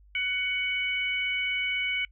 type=harmonic tone; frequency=746 Hz; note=F#5; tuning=14 cents sharp; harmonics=2 / 3 / 4; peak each=-38 / -27 / -33 dBFS; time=0.15-2.05 s; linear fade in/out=2 ms; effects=noise-tail reverb RT60 0.1 s tail -26 dB re dry + added 50 Hz sine -53 dBFS peak until 2.11 s